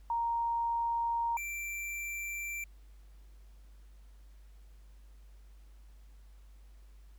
sine / square tone pair in turn, 932.3 / 2349 Hz, A#5 / D7, 0 / 0 cents, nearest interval octave + major third, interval 1600 cents, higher second, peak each -29 / -37 dBFS, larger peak first, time 0.1-1.37 / 1.37-2.64 s, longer neither, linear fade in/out 2 ms, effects added 50 Hz sine -52 dBFS peak until 7.18 s + pink hiss -70 dBFS RMS until 7.18 s

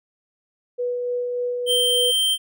sine tone with tremolo, 490.1 Hz, B4, 13 cents flat, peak -21 dBFS, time 0.78-2.12 s, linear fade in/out 20 ms, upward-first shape sine, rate 3.4 Hz, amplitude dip 25%
square tone, 3136 Hz, G7, in tune, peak -18 dBFS, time 1.66-2.38 s, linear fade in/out 50 ms
effects none

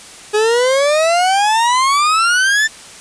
40% pulse exponential sweep, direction up, 415.3 to 1793 Hz, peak -10 dBFS, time 0.33-2.68 s, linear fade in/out 20 ms, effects white hiss -36 dBFS RMS until 3 s + resampled to 22050 Hz

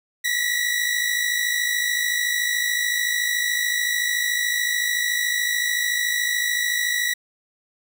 sawtooth tone pair together, 1909.3 / 1963 Hz, A#6 / B6, +41 / -11 cents, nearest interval unison, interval 48 cents, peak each -20 dBFS, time 0.24-7.14 s, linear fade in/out 10 ms, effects none

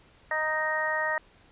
harmonic tone, 311.1 Hz, D#4, in tune, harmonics 2 / 3 / 4 / 5 / 6, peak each -32 / -33 / -35 / -38 / -28 dBFS, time 0.31-1.18 s, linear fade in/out 2 ms, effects pink hiss -58 dBFS RMS until 1.51 s + resampled to 8000 Hz

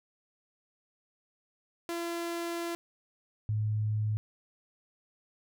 sawtooth / sine tone pair in turn, 340 / 107.09 Hz, F4 / A2, -46 / -46 cents, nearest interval octave + minor sixth, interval 2000 cents, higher first, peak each -29 / -27 dBFS, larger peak second, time 1.89-2.75 / 3.49-4.17 s, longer first, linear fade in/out 0 ms, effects none

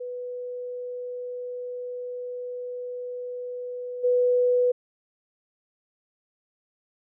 sine tone with level steps, 494.1 Hz, B4, 1 cent sharp, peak -31 / -18 dBFS, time 0-4.72 s, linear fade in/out 10 ms, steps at 4.03 s, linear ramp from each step 20 ms, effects none

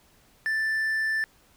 triangle tone, 1766 Hz, A6, 6 cents sharp, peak -22 dBFS, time 0.46-1.24 s, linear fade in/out 0 ms, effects pink hiss -60 dBFS RMS until 1.56 s

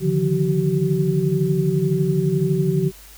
sine tone cluster, 143.8 / 155.7 / 177.6 / 380.8 Hz, D3 / D#3 / F3 / F#4, -36 / +2 / +29 / +50 cents, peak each -22 dBFS, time 0-2.92 s, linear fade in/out 50 ms, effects added 50 Hz sine -45 dBFS peak until 3.17 s + white hiss -45 dBFS RMS until 3.17 s

